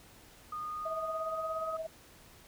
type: tone with pitch glide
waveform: sine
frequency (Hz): 1227 to 1262.2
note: D#6 to D#6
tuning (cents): -25 to +24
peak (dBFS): -36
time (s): 0.52-1.77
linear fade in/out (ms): 5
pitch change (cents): +49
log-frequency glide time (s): 0.66-1.66
type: tone with tremolo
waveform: sine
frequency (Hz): 644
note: E5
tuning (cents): -41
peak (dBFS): -33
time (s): 0.85-1.87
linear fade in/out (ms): 10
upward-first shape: sine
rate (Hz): 17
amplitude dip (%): 60
effects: pink hiss -57 dBFS RMS until 2.47 s